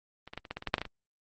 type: clicks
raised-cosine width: 0.3 ms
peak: -28 / -24 / -20 / -28 / -19 / -20 / -25 / -16 / -8 / -16 / -16 / -23 dBFS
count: 12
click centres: 0.276 / 0.335 / 0.376 / 0.452 / 0.51 / 0.57 / 0.624 / 0.673 / 0.741 / 0.782 / 0.816 / 0.853 s
effects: Opus 24 kbps